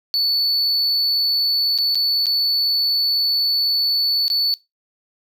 triangle tone with dropouts, 4462 Hz, C#8, 11 cents sharp, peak -15 dBFS, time 0.14-4.54 s, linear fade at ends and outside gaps 0 ms, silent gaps 1.778-1.786 / 1.947-1.954 / 2.258-2.267 / 4.281-4.301 s, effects noise-tail reverb RT60 0.2 s tail -20 dB re dry

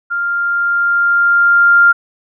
sine tone with level ramp, 1396.9 Hz, F6, in tune, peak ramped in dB -15 to -4 dBFS, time 0.1-1.93 s, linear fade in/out 20 ms, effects none

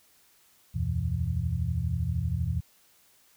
sine tone cluster, 75.8 / 88.3 / 120 / 164.1 Hz, D#2 / F2 / B2 / E3, -45 / +20 / -49 / -8 cents, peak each -32 / -30 / -31 / -34 dBFS, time 0.74-2.61 s, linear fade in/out 20 ms, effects white hiss -62 dBFS RMS until 3.36 s

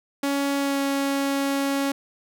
sawtooth tone with pitch glide, 279.9 to 277 Hz, C#4 to C#4, +17 to -1 cents, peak -18 dBFS, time 0.23-1.92 s, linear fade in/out 5 ms, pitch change -18 cents, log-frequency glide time 0.57-0.8 s, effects none

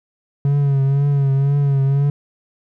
triangle tone with vibrato, 139.4 Hz, C#3, 10 cents sharp, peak -11 dBFS, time 0.45-2.1 s, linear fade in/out 2 ms, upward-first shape triangle, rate 2 Hz, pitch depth 55 cents each way, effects none

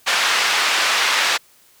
pink band-pass noise, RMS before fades -18 dBFS, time 0.06-1.38 s, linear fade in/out 20 ms, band 1200 to 4800 Hz, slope 12 dB/octave, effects white hiss -53 dBFS RMS until 1.8 s

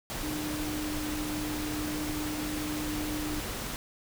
sine tone in noise, 302.4 Hz, D#4, 49 cents flat, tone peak -33 dBFS, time 0.23-3.4 s, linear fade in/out 0 ms, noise pink, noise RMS -36 dBFS, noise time 0.1-3.76 s, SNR 0 dB, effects none

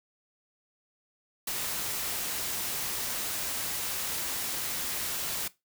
white noise, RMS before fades -33 dBFS, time 1.47-5.48 s, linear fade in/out 5 ms, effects noise-tail reverb RT60 0.2 s tail -18 dB re dry

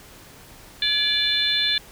harmonic tone with a mistuned harmonic, 587.3 Hz, D5, in tune, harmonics 3 / 4 / 5 / 6 / 7, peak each -28 / -30 / -31 / -21 / -25 dBFS, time 0.82-1.78 s, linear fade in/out 2 ms, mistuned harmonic 3, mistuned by -59 cents, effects pink hiss -46 dBFS RMS until 1.91 s

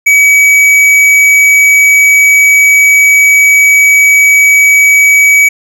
triangle tone with tanh clipping, 2275 Hz, C#7, 44 cents sharp, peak -4 dBFS, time 0.06-5.49 s, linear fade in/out 10 ms, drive 16 dB, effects none

